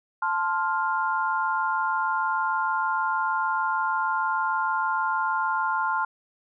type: chord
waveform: sine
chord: F major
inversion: first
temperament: equal with one note detuned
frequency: 880 / 1046.5 / 1401 Hz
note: A5 / C6 / F6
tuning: 0 / 0 / +5 cents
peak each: -27 dBFS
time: 0.22-6.05 s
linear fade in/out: 5 ms
effects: none